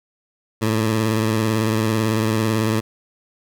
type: tone with vibrato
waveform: 15% pulse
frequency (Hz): 110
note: A2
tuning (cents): 0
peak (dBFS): -11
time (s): 0.61-2.81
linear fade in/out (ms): 20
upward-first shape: sine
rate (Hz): 18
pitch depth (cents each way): 49
effects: none